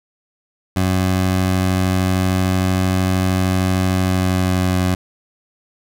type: tone with pitch glide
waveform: 20% pulse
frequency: 93.1 to 91.55 Hz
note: F#2 to F#2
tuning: +11 to -18 cents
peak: -10 dBFS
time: 0.76-4.95 s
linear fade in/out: 5 ms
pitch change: -29 cents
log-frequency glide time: 3.91-4.81 s
effects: none